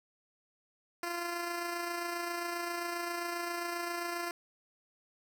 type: tone with amplitude modulation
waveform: 10% pulse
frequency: 345.3 Hz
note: F4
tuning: 20 cents flat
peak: -25 dBFS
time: 1.03-4.31 s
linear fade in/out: 2 ms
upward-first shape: sine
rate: 27.5 Hz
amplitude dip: 35%
effects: none